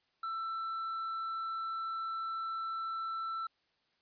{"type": "tone with hard clipping", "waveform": "triangle", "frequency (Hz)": 1333, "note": "E6", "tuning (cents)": 19, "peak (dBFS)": -36, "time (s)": [0.23, 3.47], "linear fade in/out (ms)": 5, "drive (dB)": 6, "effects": ["white hiss -75 dBFS RMS until 4.01 s", "resampled to 11025 Hz"]}